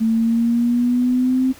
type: exponential sweep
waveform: sine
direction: up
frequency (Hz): 222.3 to 261.6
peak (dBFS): -14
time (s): 0-1.53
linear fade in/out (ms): 20
effects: pink hiss -44 dBFS RMS until 1.59 s